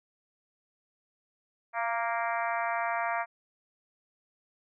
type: harmonic tone with a mistuned harmonic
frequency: 233 Hz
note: A#3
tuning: 1 cent flat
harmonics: 3 / 4 / 5 / 6 / 7 / 8 / 9 / 10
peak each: -32 / -34 / -36 / -38 / -39 / -40 / -41 / -42 dBFS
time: 1.73-3.26 s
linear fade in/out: 50 ms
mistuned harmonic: 3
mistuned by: -26 cents
effects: none